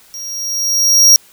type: tone with level ramp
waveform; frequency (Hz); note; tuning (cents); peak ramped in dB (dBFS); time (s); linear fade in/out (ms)
45% pulse; 5640; F8; +16; -26 to -3; 0.14-1.16; 0
effects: white hiss -46 dBFS RMS until 1.32 s